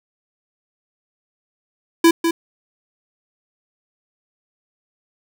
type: tone with echo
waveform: square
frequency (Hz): 332.9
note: E4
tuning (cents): +17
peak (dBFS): -9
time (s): 2.04-2.11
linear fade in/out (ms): 5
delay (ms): 200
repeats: 1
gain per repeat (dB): -7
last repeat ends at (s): 2.31
effects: none